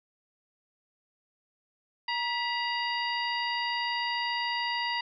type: harmonic tone with a mistuned harmonic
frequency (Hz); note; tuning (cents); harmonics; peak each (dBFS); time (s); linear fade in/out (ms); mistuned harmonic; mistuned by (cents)
947; A#5; +27; 1 / 2 / 3 / 4 / 5; -32 / -33 / -35 / -42 / -37; 2.08-5.01; 5; 2; +66
effects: none